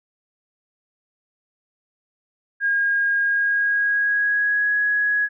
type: tone with pitch glide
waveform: sine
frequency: 1626 to 1671.7 Hz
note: G#6 to G#6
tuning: -37 to +11 cents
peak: -17 dBFS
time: 2.6-5.29 s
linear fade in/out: 50 ms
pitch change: +48 cents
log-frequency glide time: 3.22-4.75 s
effects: none